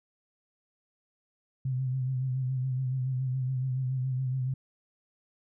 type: tone with vibrato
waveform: sine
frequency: 129.6 Hz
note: C3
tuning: 16 cents flat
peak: -27 dBFS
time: 1.65-4.54 s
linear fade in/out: 5 ms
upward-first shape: sine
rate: 7.1 Hz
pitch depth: 46 cents each way
effects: none